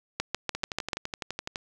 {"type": "two click trains", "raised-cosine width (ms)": 0.2, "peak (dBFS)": [-15, -10], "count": [13, 6], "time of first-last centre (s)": [[0.55, 1.558], [0.2, 0.932]], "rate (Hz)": [11.9, 6.83], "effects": []}